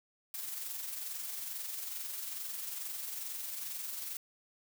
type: noise with amplitude modulation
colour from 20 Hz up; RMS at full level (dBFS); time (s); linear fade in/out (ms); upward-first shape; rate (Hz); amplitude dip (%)
blue; -39; 0.34-4.17; 2; sine; 22.3; 40
effects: none